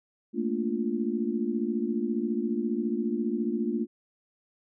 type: chord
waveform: sine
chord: Bb major seventh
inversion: third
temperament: just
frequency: 218.5 / 233.1 / 291.4 / 349.6 Hz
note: A3 / Bb3 / D4 / F4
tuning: -12 / 0 / -13 / +2 cents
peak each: -31 / -30 / -34 / -32 dBFS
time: 0.33-3.87 s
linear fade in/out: 50 ms
effects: none